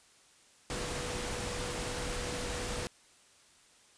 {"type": "tone in noise", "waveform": "sine", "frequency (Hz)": 490.6, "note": "B4", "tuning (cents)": -12, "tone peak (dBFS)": -42, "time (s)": [0.7, 2.87], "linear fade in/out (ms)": 0, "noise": "pink", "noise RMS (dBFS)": -37, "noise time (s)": [0.7, 2.87], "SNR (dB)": -8, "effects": ["white hiss -62 dBFS RMS until 3.97 s", "resampled to 22050 Hz"]}